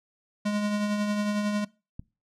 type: tone with tremolo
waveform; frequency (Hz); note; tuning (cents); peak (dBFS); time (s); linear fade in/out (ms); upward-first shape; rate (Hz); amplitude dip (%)
square; 207.7; G#3; 0; -24; 0.45-1.65; 10; triangle; 11; 40
type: click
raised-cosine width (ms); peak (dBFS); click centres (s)
5; -25; 1.995
effects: noise-tail reverb RT60 0.3 s tail -22 dB re dry + low-pass 8000 Hz 12 dB/octave